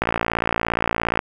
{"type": "click train", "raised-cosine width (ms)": 0.5, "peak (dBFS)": -4, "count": 68, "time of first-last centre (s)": [0.02, 1.191], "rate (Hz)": 57.2, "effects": ["7-bit"]}